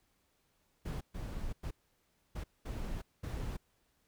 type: noise bursts at uneven times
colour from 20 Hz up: brown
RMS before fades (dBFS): -39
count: 6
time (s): 0.85-1.01 / 1.14-1.53 / 1.63-1.71 / 2.35-2.44 / 2.65-3.02 / 3.23-3.57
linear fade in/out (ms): 10
effects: pink hiss -75 dBFS RMS until 4.07 s